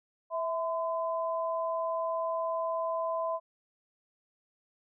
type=tone pair together; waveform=sine; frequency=654.7 / 1018 Hz; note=E5 / C6; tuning=-12 / -48 cents; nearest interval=minor sixth; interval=764 cents; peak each=-31 / -33 dBFS; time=0.3-3.4 s; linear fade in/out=50 ms; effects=none